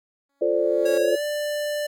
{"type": "tone with exponential growth", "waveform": "10% pulse", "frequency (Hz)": 279.5, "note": "C#4", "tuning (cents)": 14, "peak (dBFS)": -27, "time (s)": [0.29, 0.98], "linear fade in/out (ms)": 5, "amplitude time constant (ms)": 150}
{"type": "chord", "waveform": "sine", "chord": "D minor seventh", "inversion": "first", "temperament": "equal", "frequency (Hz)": [349.2, 440, 523.3, 587.3], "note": ["F4", "A4", "C5", "D5"], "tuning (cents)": [0, 0, 0, 0], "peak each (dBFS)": [-25, -25, -24, -23], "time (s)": [0.41, 1.16], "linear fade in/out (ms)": 10}
{"type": "tone with pitch glide", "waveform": "square", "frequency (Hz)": [549, 591.8], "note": ["C#5", "D5"], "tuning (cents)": [-17, 13], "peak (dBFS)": -25, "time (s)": [0.85, 1.87], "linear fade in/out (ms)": 10, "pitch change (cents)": 130, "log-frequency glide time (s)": [1.02, 1.23]}
{"effects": []}